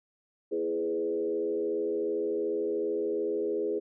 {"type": "tone with frequency modulation", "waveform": "sine", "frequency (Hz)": 415.4, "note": "G#4", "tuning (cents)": 0, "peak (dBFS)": -27, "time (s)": [0.51, 3.8], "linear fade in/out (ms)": 20, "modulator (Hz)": 82.7, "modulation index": 1, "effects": []}